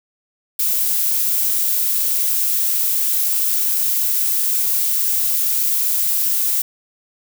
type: noise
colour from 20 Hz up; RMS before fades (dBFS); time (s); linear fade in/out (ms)
violet; -18; 0.59-6.62; 5
effects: none